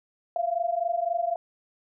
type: tone pair together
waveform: sine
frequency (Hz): 674.7 / 698.5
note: E5 / F5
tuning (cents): +40 / 0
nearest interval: minor second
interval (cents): 60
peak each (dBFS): -27 / -27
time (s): 0.36-1.36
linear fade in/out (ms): 2
effects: none